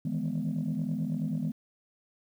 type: chord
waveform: sine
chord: E major seventh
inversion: third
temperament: equal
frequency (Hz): 155.56 / 164.81 / 207.7 / 246.9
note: D#3 / E3 / G#3 / B3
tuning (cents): 0 / 0 / 0 / 0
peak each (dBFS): -33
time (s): 0.05-1.52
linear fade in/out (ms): 5
effects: tanh soft clip ceiling -23 dBFS + 10-bit